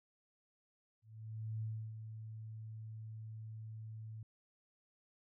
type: tone with ADSR envelope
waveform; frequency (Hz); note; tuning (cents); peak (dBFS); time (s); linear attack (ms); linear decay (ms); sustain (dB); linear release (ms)
sine; 110; A2; 0; -37; 1.02-4.23; 600; 310; -8; 3
effects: none